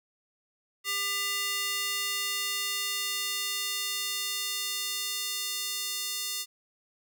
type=tone with high-pass filter sweep; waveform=square; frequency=400 Hz; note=G4; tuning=35 cents sharp; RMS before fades=-32 dBFS; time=0.84-6.46 s; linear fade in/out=50 ms; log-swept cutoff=2200 to 4300 Hz; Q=1; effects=none